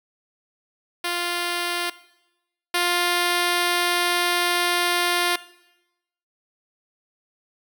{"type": "tone pair in turn", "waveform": "5% pulse", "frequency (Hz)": [349.2, 351.2], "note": ["F4", "F4"], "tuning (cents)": [0, 10], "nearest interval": "unison", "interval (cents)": 10, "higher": "second", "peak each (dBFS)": [-12, -8], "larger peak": "second", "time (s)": [[1.04, 1.9], [2.74, 5.36]], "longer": "second", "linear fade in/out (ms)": 5, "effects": ["noise-tail reverb RT60 0.9 s tail -18 dB re dry"]}